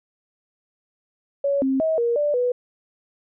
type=tone with pitch steps; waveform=sine; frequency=561 / 266.5 / 639 / 471.2 / 588 / 492.9 Hz; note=C#5 / C4 / D#5 / A#4 / D5 / B4; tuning=+21 / +32 / +46 / +19 / +2 / -3 cents; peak=-18 dBFS; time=1.44-2.52 s; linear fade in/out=5 ms; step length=180 ms; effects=none